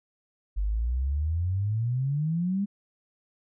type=exponential sweep; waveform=sine; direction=up; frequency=47.77 to 205.8 Hz; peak=-24 dBFS; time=0.56-2.66 s; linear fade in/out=20 ms; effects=none